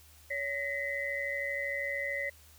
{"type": "tone cluster", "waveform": "sine", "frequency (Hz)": [563, 1895, 2028], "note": ["C#5", "A#6", "B6"], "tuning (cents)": [27, 28, 45], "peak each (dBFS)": [-38, -38, -34], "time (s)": [0.3, 2.3], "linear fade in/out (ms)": 10, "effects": ["added 76 Hz sine -58 dBFS peak until 2.58 s", "white hiss -59 dBFS RMS until 2.58 s"]}